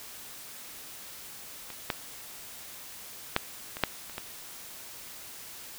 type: clicks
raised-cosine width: 0.3 ms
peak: -25 / -11 / -7 / -21 / -6 / -30 / -18 dBFS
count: 7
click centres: 1.703 / 1.902 / 3.364 / 3.769 / 3.837 / 4.097 / 4.181 s
effects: white hiss -45 dBFS RMS until 5.78 s